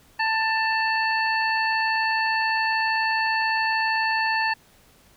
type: harmonic tone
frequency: 887 Hz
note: A5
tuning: 14 cents sharp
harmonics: 1 / 2 / 3 / 5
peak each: -24 / -24 / -29 / -32 dBFS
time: 0.19-4.54 s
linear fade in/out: 10 ms
effects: pink hiss -56 dBFS RMS until 5.16 s